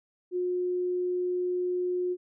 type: tone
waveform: sine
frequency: 360 Hz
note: F#4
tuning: 47 cents flat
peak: -26 dBFS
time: 0.31-2.17 s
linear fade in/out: 50 ms
effects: none